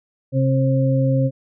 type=harmonic tone; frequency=133.1 Hz; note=C3; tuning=30 cents sharp; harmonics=1 / 2 / 4; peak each=-16 / -22 / -22 dBFS; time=0.32-1.31 s; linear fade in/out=50 ms; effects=none